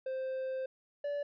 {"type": "tone pair in turn", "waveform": "triangle", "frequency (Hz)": [523.3, 576.9], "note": ["C5", "D5"], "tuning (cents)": [0, -31], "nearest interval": "major second", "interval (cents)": 169, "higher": "second", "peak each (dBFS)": [-32, -31], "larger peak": "second", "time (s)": [[0.06, 0.66], [1.04, 1.23]], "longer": "first", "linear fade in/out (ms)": 5, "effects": ["resampled to 11025 Hz"]}